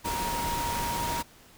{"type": "tone in noise", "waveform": "sine", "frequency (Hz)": 942, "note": "A#5", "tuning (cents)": 18, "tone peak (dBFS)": -30, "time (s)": [0.04, 1.23], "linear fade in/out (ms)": 20, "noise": "pink", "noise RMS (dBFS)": -33, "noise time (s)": [0.04, 1.23], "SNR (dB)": 0, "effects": ["pink hiss -55 dBFS RMS until 1.57 s"]}